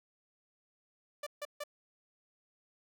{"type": "tone bursts", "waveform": "sawtooth", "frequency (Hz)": 587.3, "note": "D5", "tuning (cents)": 0, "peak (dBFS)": -34, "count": 3, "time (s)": [1.23, 1.638], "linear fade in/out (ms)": 5, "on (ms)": 36, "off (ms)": 150, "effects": []}